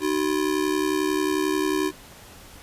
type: ring-modulated tone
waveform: square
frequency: 342.4 Hz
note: F4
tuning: 34 cents flat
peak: -19 dBFS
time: 0-1.92 s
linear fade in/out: 50 ms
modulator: 35.6 Hz
effects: pink hiss -46 dBFS RMS until 2.62 s + resampled to 32000 Hz